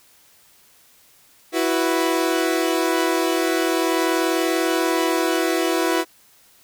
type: chord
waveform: sawtooth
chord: E suspended second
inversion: none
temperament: equal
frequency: 329.6 / 370 / 493.9 Hz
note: E4 / F#4 / B4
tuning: 0 / 0 / 0 cents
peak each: -17 / -19 / -22 dBFS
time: 1.52-6.05 s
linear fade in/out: 50 ms
effects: white hiss -54 dBFS RMS until 6.63 s